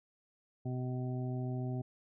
harmonic tone, 126.6 Hz, B2, 43 cents sharp, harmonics 1 / 2 / 3 / 5 / 6, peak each -35 / -41 / -45 / -49 / -51 dBFS, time 0.65-1.82 s, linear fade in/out 10 ms, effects none

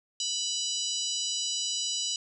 harmonic tone with a mistuned harmonic, 987.8 Hz, B5, in tune, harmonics 3 / 4 / 5 / 6 / 7 / 8, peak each -34 / -35 / -36 / -37 / -37 / -38 dBFS, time 0.2-2.16 s, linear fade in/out 2 ms, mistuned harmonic 6, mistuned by -34 cents, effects none

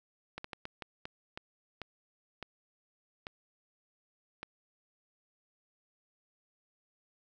slowing click train, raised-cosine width 0.3 ms, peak -24 dBFS, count 11, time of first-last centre 0.38-4.43 s, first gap 64 ms, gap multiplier 1.38, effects none

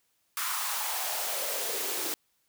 white noise with high-pass filter sweep, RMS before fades -32 dBFS, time 0.37-2.14 s, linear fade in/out 0 ms, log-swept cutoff 1200 to 330 Hz, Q 3.6, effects white hiss -73 dBFS RMS until 2.48 s

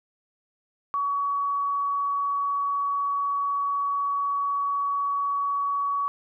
sine tone, 1129 Hz, C#6, 31 cents sharp, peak -23 dBFS, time 0.94-6.08 s, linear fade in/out 0 ms, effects none

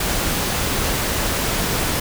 pink noise, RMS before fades -21 dBFS, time 0-2 s, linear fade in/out 5 ms, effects none

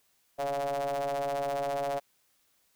square ring-modulated tone, 69.3 Hz, C#2, in tune, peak -27 dBFS, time 0.38-2 s, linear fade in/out 20 ms, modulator 631 Hz, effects white hiss -70 dBFS RMS until 2.75 s

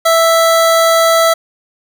25% pulse tone, 659.3 Hz, E5, in tune, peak -4 dBFS, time 0.05-1.34 s, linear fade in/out 10 ms, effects none

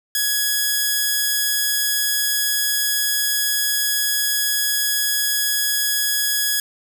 5% pulse tone, 1674 Hz, G#6, 13 cents sharp, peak -7 dBFS, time 0.15-6.6 s, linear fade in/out 2 ms, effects none

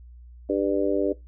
harmonic tone, 98.8 Hz, G2, 14 cents sharp, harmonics 3 / 4 / 5 / 6, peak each -25 / -26 / -27 / -28 dBFS, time 0.49-1.13 s, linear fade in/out 10 ms, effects noise-tail reverb RT60 0.2 s tail -19 dB re dry + added 60 Hz sine -43 dBFS peak until 1.27 s

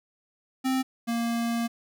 square tone pair in turn, 261.6 / 233.1 Hz, C4 / A#3, 0 / 0 cents, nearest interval major second, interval 200 cents, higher first, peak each -24 / -26 dBFS, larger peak first, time 0.64-0.83 / 1.07-1.68 s, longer second, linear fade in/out 20 ms, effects none

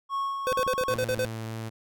triangle tone with tremolo, 1100 Hz, C#6, 14 cents flat, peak -24 dBFS, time 0.09-0.97 s, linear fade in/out 50 ms, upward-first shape sine, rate 2.4 Hz, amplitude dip 40%
square tone bursts, 510 Hz, C5, 44 cents flat, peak -25 dBFS, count 8, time 0.47-1.249 s, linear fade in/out 0 ms, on 58 ms, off 45 ms
click train, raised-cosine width 3 ms, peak -27 dBFS, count 11, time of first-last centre 0.52-1.25 s, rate 13.7 Hz
sawtooth tone with pitch glide, 114.9 to 112.02 Hz, A#2 to A2, -25 to +32 cents, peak -29 dBFS, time 0.89-1.7 s, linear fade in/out 20 ms, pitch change -43 cents, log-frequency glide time 1.06-1.17 s
effects none

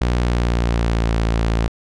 sawtooth tone with pitch glide, 60.3 to 56.26 Hz, B1 to A1, -41 to +39 cents, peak -12 dBFS, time 0.01-1.68 s, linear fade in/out 5 ms, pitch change -120 cents, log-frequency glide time 0.21-1.12 s, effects low-pass 6000 Hz 12 dB/octave

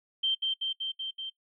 sine tone with echo, 3136 Hz, G7, in tune, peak -24 dBFS, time 0.23-0.35 s, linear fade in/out 10 ms, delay 190 ms, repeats 5, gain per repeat -2 dB, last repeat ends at 1.3 s, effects noise-tail reverb RT60 0.1 s tail -20 dB re dry

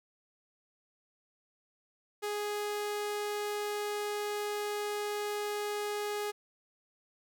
sawtooth tone, 415.3 Hz, G#4, in tune, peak -29 dBFS, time 2.22-6.32 s, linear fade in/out 20 ms, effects none

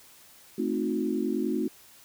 sine chord, A diminished seventh, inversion none, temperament equal with one note detuned, 220 / 261.6 / 311.1 / 362 Hz, A3 / C4 / Eb4 / Gb4, 0 / 0 / 0 / -38 cents, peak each -31 dBFS, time 0.58-1.68 s, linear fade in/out 5 ms, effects white hiss -54 dBFS RMS until 2.04 s

